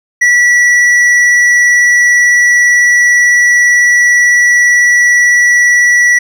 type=tone with hard clipping; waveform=sine; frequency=1947 Hz; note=B6; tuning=25 cents flat; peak=-6 dBFS; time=0.21-6.19 s; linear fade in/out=10 ms; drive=6 dB; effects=none